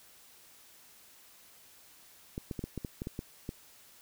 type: clicks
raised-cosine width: 3 ms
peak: -23 dBFS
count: 10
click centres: 2.379 / 2.512 / 2.592 / 2.64 / 2.777 / 2.848 / 3.019 / 3.071 / 3.191 / 3.491 s
effects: white hiss -58 dBFS RMS until 4.01 s